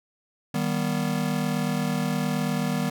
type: chord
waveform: square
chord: Eb augmented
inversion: none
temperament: just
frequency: 155.56 / 194.45 / 243.1 Hz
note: Eb3 / G3 / B3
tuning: 0 / -14 / -27 cents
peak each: -29 dBFS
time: 0.54-2.9 s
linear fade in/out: 5 ms
effects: none